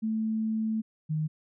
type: tone pair in turn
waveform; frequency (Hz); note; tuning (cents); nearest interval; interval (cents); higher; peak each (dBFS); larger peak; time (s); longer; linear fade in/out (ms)
sine; 220 / 154.98; A3 / D#3; 0 / -7; tritone; 607; first; -26; neither; 0.02-0.82 / 1.09-1.28; first; 20
effects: none